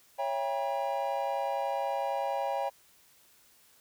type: chord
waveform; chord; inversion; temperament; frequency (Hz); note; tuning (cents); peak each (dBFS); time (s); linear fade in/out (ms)
triangle; C# diminished seventh; none; just; 554.4 / 665.2 / 798.3 / 957.9; C#5 / E5 / G5 / Bb5; 0 / +16 / +31 / +47; -32 / -35 / -31 / -35; 0.18-2.7; 20
effects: white hiss -62 dBFS RMS until 3.8 s